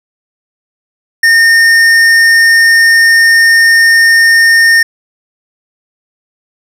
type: tone with tanh clipping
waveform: sine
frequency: 1827 Hz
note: A#6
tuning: 35 cents flat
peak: -5 dBFS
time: 1.23-4.83 s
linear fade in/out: 5 ms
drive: 13 dB
effects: none